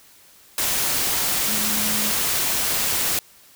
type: tone in noise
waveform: sine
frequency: 212.1 Hz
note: G#3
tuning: 37 cents sharp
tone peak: -30 dBFS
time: 1.48-2.11 s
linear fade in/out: 2 ms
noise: white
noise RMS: -22 dBFS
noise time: 0.58-3.19 s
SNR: -11 dB
effects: white hiss -51 dBFS RMS until 3.55 s